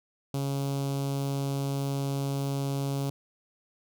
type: tone with notch filter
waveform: sawtooth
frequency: 138.59 Hz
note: C#3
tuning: in tune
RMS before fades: -30 dBFS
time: 0.34-3.1 s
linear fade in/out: 2 ms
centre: 1800 Hz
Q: 0.7
effects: none